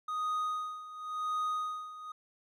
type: tone with tremolo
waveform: triangle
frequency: 1244.5 Hz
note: D#6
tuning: in tune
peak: -28 dBFS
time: 0.08-2.12 s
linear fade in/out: 5 ms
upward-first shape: sine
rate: 0.93 Hz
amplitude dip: 80%
effects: none